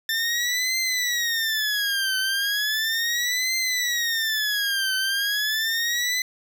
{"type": "tone with vibrato", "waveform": "20% pulse", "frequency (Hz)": 1784, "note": "A6", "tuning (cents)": 23, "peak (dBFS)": -17, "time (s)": [0.09, 6.22], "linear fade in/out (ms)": 2, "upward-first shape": "triangle", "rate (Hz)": 0.36, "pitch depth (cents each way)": 270, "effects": []}